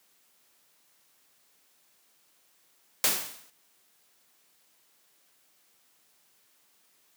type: noise with exponential decay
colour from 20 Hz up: white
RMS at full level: -21 dBFS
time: 3.04-3.5 s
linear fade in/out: 1 ms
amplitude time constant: 100 ms
effects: white hiss -66 dBFS RMS until 7.16 s + high-pass 150 Hz 12 dB/octave